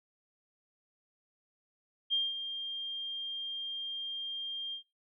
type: tone with ADSR envelope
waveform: sine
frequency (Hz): 3200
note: G7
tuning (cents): +35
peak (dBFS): -25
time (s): 2.1-4.83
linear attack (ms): 32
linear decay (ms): 200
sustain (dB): -10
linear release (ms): 97
effects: noise-tail reverb RT60 0.3 s tail -21 dB re dry